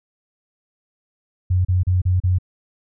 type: tone bursts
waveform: sine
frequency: 91.3 Hz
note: F#2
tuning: 23 cents flat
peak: -14 dBFS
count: 5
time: 1.5-2.386 s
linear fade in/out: 10 ms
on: 150 ms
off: 34 ms
effects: none